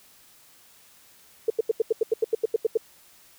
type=tone bursts; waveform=sine; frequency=447.3 Hz; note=A4; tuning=28 cents sharp; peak=-17 dBFS; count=13; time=1.48-2.774 s; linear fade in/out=5 ms; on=22 ms; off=84 ms; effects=white hiss -55 dBFS RMS until 3.38 s